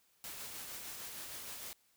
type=noise with tremolo; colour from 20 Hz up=white; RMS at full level=-45 dBFS; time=0.24-1.73 s; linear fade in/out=0 ms; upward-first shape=sine; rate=6.5 Hz; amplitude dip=25%; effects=white hiss -72 dBFS RMS until 1.96 s